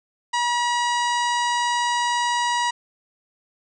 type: harmonic tone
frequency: 962 Hz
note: B5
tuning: 46 cents flat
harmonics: 1 / 2 / 3 / 4 / 5 / 6 / 7 / 8 / 9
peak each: -21 / -27 / -31 / -33 / -35 / -37 / -38 / -39 / -40 dBFS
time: 0.33-2.71 s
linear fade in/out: 10 ms
effects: none